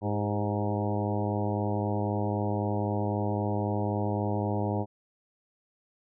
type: harmonic tone with a mistuned harmonic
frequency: 103.83 Hz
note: G#2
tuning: in tune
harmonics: 1 / 2 / 3 / 4 / 5 / 6 / 7 / 8 / 9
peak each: -30 / -33 / -35 / -36 / -37 / -38 / -38 / -39 / -40 dBFS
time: 0.01-4.86 s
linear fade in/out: 50 ms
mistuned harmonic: 4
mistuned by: -44 cents
effects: none